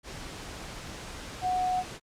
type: tone in noise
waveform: sine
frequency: 735 Hz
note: F#5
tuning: 12 cents flat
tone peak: -25 dBFS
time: 1.41-1.84 s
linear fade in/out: 50 ms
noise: pink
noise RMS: -41 dBFS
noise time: 0.03-2 s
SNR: +13 dB
effects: low-pass 8000 Hz 12 dB/octave + Opus 48 kbps